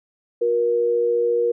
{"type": "tone pair together", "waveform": "sine", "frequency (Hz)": [360, 474.3], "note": ["F#4", "A#4"], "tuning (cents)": [-47, 30], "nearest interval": "perfect fourth", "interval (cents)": 477, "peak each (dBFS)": [-26, -17], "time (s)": [0.41, 1.52], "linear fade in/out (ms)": 10, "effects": []}